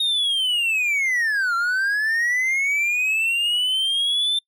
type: linear two-way sweep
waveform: triangle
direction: down then up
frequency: 3738 to 1357 to 3573 Hz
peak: -17 dBFS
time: 0-4.39 s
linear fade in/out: 5 ms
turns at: 1.55 s
effects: noise-tail reverb RT60 0.1 s tail -25 dB re dry